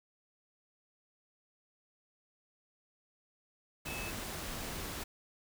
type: tone in noise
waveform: sine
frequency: 2602 Hz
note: E7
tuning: 23 cents flat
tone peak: -43 dBFS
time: 3.86-4.11 s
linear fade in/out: 10 ms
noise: pink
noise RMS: -41 dBFS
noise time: 3.85-5.04 s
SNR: -5 dB
effects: none